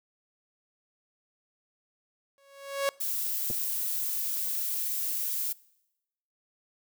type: tone with exponential growth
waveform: sawtooth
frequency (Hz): 554.4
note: C#5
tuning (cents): 0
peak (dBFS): -19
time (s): 2.38-2.89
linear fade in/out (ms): 0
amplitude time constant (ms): 110
type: noise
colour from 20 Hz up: violet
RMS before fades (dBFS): -31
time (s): 3-5.53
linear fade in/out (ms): 10
type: clicks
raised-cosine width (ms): 2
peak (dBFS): -25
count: 2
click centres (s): 3.501 / 3.51
effects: noise-tail reverb RT60 0.9 s tail -23 dB re dry